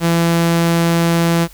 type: tone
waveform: sawtooth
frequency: 168.2 Hz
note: E3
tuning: 35 cents sharp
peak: -8 dBFS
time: 0-1.48 s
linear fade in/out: 50 ms
effects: added 46 Hz sine -41 dBFS peak until 1.53 s + white hiss -45 dBFS RMS until 1.53 s